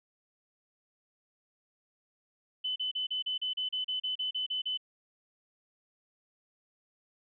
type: tone bursts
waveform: sine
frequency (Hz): 3020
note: F#7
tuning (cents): +35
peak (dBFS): -30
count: 14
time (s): 2.64-4.775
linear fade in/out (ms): 10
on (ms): 120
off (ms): 35
effects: none